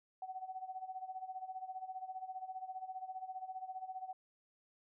sine tone with tremolo, 752 Hz, F#5, 28 cents sharp, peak -39 dBFS, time 0.22-4.13 s, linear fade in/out 2 ms, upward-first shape sine, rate 15 Hz, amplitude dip 80%, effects none

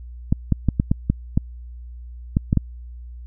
clicks, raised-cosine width 5 ms, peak -4 dBFS, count 10, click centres 0.325 / 0.523 / 0.687 / 0.799 / 0.915 / 1.1 / 1.375 / 2.369 / 2.529 / 2.573 s, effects added 60 Hz sine -34 dBFS peak until 3.26 s

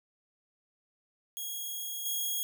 5% pulse tone with level steps, 3293 Hz, G#7, 15 cents flat, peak -27 / -22 dBFS, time 1.37-2.43 s, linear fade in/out 0 ms, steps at 2.05 s, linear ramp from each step 10 ms, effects none

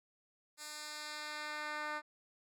10% pulse tone with band-pass filter sweep, 301.1 Hz, D4, 43 cents sharp, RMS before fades -43 dBFS, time 0.57-2.02 s, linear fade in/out 50 ms, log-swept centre 7800 to 1400 Hz, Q 0.84, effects none

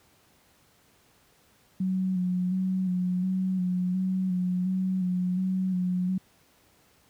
sine tone with vibrato, 184.2 Hz, F#3, 7 cents flat, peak -24 dBFS, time 1.8-6.18 s, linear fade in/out 5 ms, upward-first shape square, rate 1.4 Hz, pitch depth 28 cents each way, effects pink hiss -62 dBFS RMS until 7.09 s + high-pass 60 Hz 12 dB/octave

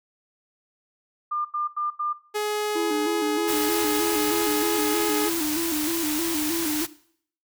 sine tone bursts, 1200 Hz, D6, 37 cents sharp, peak -24 dBFS, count 4, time 1.31-2.131 s, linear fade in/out 10 ms, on 140 ms, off 87 ms
sawtooth tone, 420.3 Hz, G#4, 21 cents sharp, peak -20 dBFS, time 2.34-5.3 s, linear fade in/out 20 ms
triangle tone with vibrato, 317.9 Hz, D#4, 37 cents sharp, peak -23 dBFS, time 2.75-6.85 s, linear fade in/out 10 ms, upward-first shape square, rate 3.2 Hz, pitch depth 86 cents each way
white band-stop noise, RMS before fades -29 dBFS, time 3.47-6.87 s, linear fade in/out 20 ms, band 170 to 590 Hz, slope 48 dB/octave
effects noise-tail reverb RT60 0.6 s tail -18 dB re dry

